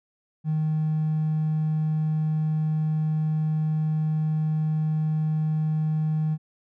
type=tone with hard clipping; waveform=triangle; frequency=155.56 Hz; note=D#3; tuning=in tune; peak=-22 dBFS; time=0.44-6.38 s; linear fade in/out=50 ms; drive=4 dB; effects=none